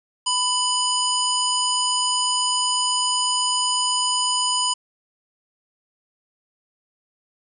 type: harmonic tone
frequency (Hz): 994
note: B5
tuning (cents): +11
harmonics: 1 / 3 / 5 / 7 / 9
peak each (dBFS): -24 / -24 / -26 / -27 / -28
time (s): 0.26-4.74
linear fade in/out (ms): 10
effects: none